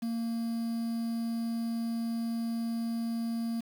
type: tone with quantisation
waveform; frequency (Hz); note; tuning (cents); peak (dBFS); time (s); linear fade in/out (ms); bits
triangle; 230.2; A#3; -22; -28; 0.02-3.61; 10; 8
effects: none